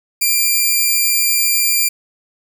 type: tone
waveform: 5% pulse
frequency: 2378 Hz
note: D7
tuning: 21 cents sharp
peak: -3 dBFS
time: 0.21-1.89 s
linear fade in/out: 10 ms
effects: none